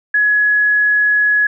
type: tone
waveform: sine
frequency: 1685 Hz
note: G#6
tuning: 25 cents sharp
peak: -10 dBFS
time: 0.14-1.47 s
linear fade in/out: 5 ms
effects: none